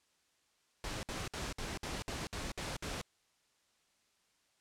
pink noise bursts, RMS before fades -40 dBFS, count 9, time 0.84-3.014 s, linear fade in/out 0 ms, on 190 ms, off 58 ms, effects white hiss -74 dBFS RMS until 4.6 s + low-pass 8000 Hz 12 dB/octave

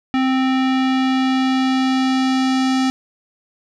square tone with low-pass filter sweep, 261.6 Hz, C4, in tune, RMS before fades -17 dBFS, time 0.14-2.9 s, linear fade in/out 0 ms, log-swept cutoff 2800 to 5600 Hz, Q 1.3, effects none

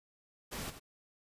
pink noise with echo, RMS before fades -41 dBFS, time 0.51-0.71 s, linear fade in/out 20 ms, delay 88 ms, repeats 1, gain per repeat -10 dB, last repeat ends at 0.798 s, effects resampled to 32000 Hz

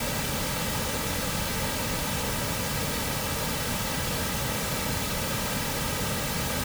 pink noise with comb filter, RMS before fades -29 dBFS, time 0-6.64 s, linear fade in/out 5 ms, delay 2.8 ms, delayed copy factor -0.55, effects none

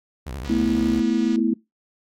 sawtooth tone with vibrato, 65.6 Hz, C2, 5 cents sharp, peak -26 dBFS, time 0.26-1.01 s, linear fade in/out 10 ms, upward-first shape sine, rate 12 Hz, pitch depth 260 cents each way
click train, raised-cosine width 0.2 ms, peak -23 dBFS, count 221, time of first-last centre 0.45-1.359 s, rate 242 Hz
sine chord, A suspended second, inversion none, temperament equal with one note detuned, 220 / 246.9 / 327.7 Hz, A3 / B3 / E4, 0 / 0 / -10 cents, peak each -22 dBFS, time 0.49-1.54 s, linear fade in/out 10 ms
effects noise-tail reverb RT60 0.2 s tail -21 dB re dry + AAC 64 kbps

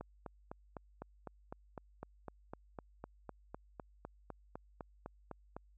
click train, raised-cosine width 1 ms, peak -30 dBFS, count 23, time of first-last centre 0.01-5.566 s, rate 3.96 Hz, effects added 50 Hz sine -62 dBFS peak until 5.77 s

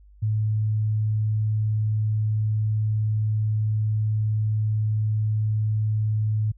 sine tone, 107.7 Hz, A2, 37 cents flat, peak -20 dBFS, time 0.22-6.52 s, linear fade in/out 10 ms, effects added 50 Hz sine -48 dBFS peak until 6.57 s

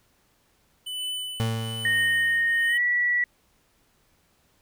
square tone with tremolo, 2999 Hz, F#7, 23 cents sharp, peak -28 dBFS, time 0.86-2.78 s, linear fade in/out 10 ms, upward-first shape triangle, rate 1.1 Hz, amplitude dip 85%
35% pulse tone with exponential decay, 112.9 Hz, A2, 45 cents sharp, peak -20 dBFS, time 1.4-2.74 s, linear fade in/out 0 ms, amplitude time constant 290 ms
sine tone with pitch glide, 1855 to 1946.1 Hz, A#6 to B6, -9 to -26 cents, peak -20 dBFS, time 1.85-3.24 s, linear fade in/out 2 ms, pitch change +83 cents, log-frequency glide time 2.68-2.81 s
effects pink hiss -65 dBFS RMS until 4.61 s

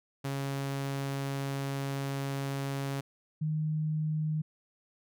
sawtooth / sine tone pair in turn, 137.9 / 154.79 Hz, C#3 / D#3, -9 / -9 cents, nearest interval major second, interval 200 cents, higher second, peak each -28 dBFS, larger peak neither, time 0.24-3.01 / 3.41-4.42 s, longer first, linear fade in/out 10 ms, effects none

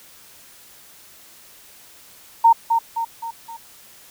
sine tone with echo, 918 Hz, A#5, 27 cents flat, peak -8 dBFS, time 2.44-2.53 s, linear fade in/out 10 ms, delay 260 ms, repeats 4, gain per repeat -6 dB, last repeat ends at 3.57 s, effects white hiss -47 dBFS RMS until 4.1 s

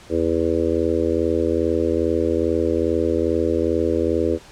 harmonic tone, 82.41 Hz, E2, in tune, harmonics 1 / 3 / 4 / 5 / 6 / 7, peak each -27 / -27 / -22 / -23 / -23 / -30 dBFS, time 0.09-4.39 s, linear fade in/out 50 ms, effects pink hiss -45 dBFS RMS until 4.51 s + low-pass 8000 Hz 12 dB/octave

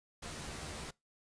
pink noise with comb filter, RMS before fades -44 dBFS, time 0.22-0.91 s, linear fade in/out 10 ms, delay 13 ms, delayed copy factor +0.65, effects noise-tail reverb RT60 0.2 s tail -23 dB re dry + resampled to 22050 Hz

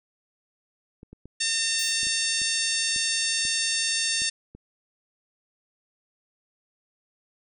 clicks, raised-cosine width 3 ms, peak -31 dBFS, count 10, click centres 1.031 / 1.13 / 1.256 / 2.032 / 2.069 / 2.417 / 2.962 / 3.452 / 4.219 / 4.55 s
harmonic tone, 906 Hz, A#5, 50 cents flat, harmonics 2 / 3 / 4 / 5 / 6 / 7 / 8 / 9 / 10, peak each -33 / -32 / -31 / -31 / -31 / -32 / -35 / -35 / -33 dBFS, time 1.4-4.3 s, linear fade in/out 10 ms
violet noise with exponential decay, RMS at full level -38 dBFS, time 1.79-2.11 s, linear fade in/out 2 ms, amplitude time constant 68 ms
effects none

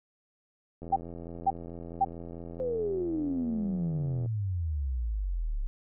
click train, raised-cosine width 2 ms, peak -29 dBFS, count 292, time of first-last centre 0.82-4.26 s, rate 84.6 Hz
sine tone bursts, 780 Hz, G5, 9 cents flat, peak -20 dBFS, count 3, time 0.92-2.049 s, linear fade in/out 10 ms, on 43 ms, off 500 ms
sine exponential sweep, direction down, 523 to 32.7 Hz, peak -28 dBFS, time 2.6-5.67 s, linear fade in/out 0 ms
effects none

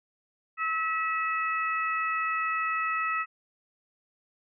harmonic tone, 647 Hz, E5, 32 cents flat, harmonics 2 / 3 / 4, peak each -28 / -32 / -34 dBFS, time 0.57-3.26 s, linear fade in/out 50 ms, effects none

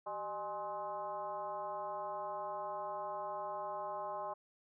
sine tone with frequency modulation, 830.6 Hz, G#5, in tune, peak -38 dBFS, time 0.06-4.34 s, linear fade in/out 10 ms, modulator 222 Hz, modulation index 1.4, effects none

